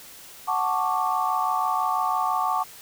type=chord; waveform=sine; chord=D major seventh; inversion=first; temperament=equal; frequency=740 / 880 / 1108.7 / 1174.7 Hz; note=F#5 / A5 / C#6 / D6; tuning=0 / 0 / 0 / 0 cents; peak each=-27 dBFS; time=0.47-2.64 s; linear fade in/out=20 ms; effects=white hiss -45 dBFS RMS until 2.81 s